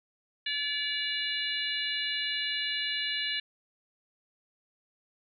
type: harmonic tone with a mistuned harmonic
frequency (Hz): 575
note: D5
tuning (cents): -37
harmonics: 3 / 4 / 5 / 6 / 7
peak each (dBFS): -36 / -38 / -34 / -37 / -35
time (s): 0.46-3.4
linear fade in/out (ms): 5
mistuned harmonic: 6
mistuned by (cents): +32
effects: none